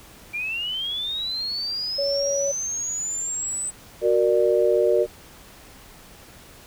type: linear sweep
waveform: sine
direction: up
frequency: 2349 to 8120 Hz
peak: -25 dBFS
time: 0.33-3.71 s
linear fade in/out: 20 ms
type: tone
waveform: sine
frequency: 560 Hz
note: C#5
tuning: 18 cents sharp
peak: -22 dBFS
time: 1.98-2.52 s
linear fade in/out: 10 ms
type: chord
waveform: sine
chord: Gb augmented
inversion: none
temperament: equal with one note detuned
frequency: 370 / 466.2 / 593.8 Hz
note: Gb4 / Bb4 / D5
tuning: 0 / 0 / +19 cents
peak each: -21 / -20 / -21 dBFS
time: 4.01-5.07 s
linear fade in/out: 50 ms
effects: pink hiss -47 dBFS RMS until 6.66 s